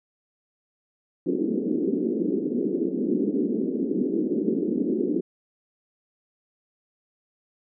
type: band-pass noise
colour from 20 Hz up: white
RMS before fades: -25 dBFS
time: 1.26-5.21 s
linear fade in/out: 10 ms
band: 200 to 400 Hz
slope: 48 dB/octave
effects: none